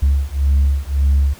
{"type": "beating tone pair", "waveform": "sine", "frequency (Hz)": [68.7, 70.5], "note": ["C#2", "C#2"], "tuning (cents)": [-15, 30], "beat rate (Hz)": 1.8, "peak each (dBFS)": -14, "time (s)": [0.02, 1.34], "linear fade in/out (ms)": 10, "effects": ["tanh soft clip ceiling -8 dBFS", "pink hiss -42 dBFS RMS until 1.39 s"]}